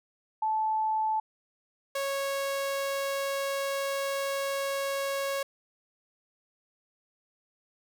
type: tone pair in turn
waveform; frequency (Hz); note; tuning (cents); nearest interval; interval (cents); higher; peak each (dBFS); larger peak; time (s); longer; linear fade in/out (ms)
sine / sawtooth; 872 / 551.6; A5 / C#5; -16 / -9; minor sixth; 793; first; -25; neither; 0.42-1.2 / 1.95-5.43; second; 5
effects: none